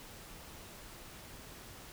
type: silence
effects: pink hiss -51 dBFS RMS until 1.92 s